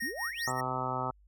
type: tone with tremolo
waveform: square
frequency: 1859 Hz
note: A#6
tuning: 5 cents flat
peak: -32 dBFS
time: 0-0.61 s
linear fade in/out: 10 ms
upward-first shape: sine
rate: 5.1 Hz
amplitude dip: 85%
type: exponential sweep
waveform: sine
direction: up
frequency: 207.7 to 8720 Hz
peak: -38 dBFS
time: 0.02-0.52 s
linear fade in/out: 5 ms
type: harmonic tone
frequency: 128.3 Hz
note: C3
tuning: 34 cents flat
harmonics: 1 / 2 / 3 / 4 / 5 / 6 / 7 / 8 / 9 / 10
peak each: -39 / -42 / -43 / -43 / -41 / -39 / -37 / -43 / -40 / -37 dBFS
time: 0.47-1.11 s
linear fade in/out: 5 ms
effects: added 50 Hz sine -58 dBFS peak until 1.27 s